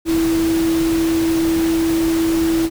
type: tone in noise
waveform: sine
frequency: 328 Hz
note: E4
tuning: 9 cents flat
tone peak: -14 dBFS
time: 0.05-2.7 s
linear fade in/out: 50 ms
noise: pink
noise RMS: -27 dBFS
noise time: 0.05-2.7 s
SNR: +10 dB
effects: none